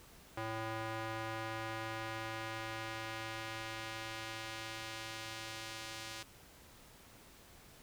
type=tone with band-pass filter sweep; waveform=square; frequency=111.4 Hz; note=A2; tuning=22 cents sharp; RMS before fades=-43 dBFS; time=0.37-6.23 s; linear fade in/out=5 ms; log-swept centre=1100 to 4600 Hz; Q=0.7; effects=pink hiss -59 dBFS RMS until 7.82 s